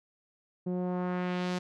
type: tone with low-pass filter sweep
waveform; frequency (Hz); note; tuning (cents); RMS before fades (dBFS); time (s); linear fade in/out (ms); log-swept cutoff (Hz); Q
sawtooth; 180.2; F#3; -45; -32; 0.66-1.59; 10; 390 to 6300; 1.1
effects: none